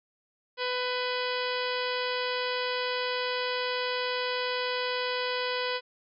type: harmonic tone with a mistuned harmonic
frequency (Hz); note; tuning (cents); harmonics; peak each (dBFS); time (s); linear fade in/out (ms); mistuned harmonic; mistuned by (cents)
498.9; B4; +17; 1 / 2 / 3 / 4 / 5 / 6 / 7 / 8 / 9 / 10; -32 / -35 / -37 / -38 / -39 / -40 / -40 / -41 / -42 / -42; 0.57-5.81; 50; 7; -74
effects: none